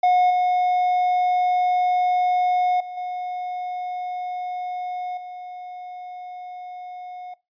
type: tone with level steps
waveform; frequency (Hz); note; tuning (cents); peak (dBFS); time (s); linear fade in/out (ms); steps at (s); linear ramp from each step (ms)
triangle; 725; F#5; -35; -12 / -15 / -29 / -24 / -31; 0.03-7.34; 5; 0.3 / 2.8 / 2.97 / 5.17; 5
effects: noise-tail reverb RT60 0.2 s tail -19 dB re dry + resampled to 11025 Hz